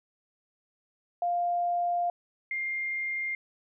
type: tone pair in turn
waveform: sine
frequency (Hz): 700 / 2112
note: F5 / C7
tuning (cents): +4 / +16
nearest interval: octave + perfect fifth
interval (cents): 1912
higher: second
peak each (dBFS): -25 / -29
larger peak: first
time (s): 1.22-2.1 / 2.51-3.35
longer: first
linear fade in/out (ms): 2
effects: none